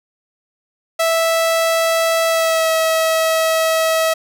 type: tone with pitch glide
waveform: sawtooth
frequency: 657 to 645.3 Hz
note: E5 to E5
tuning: -6 to -37 cents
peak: -10 dBFS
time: 0.99-4.14 s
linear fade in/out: 10 ms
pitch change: -31 cents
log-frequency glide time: 2.27-2.71 s
effects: none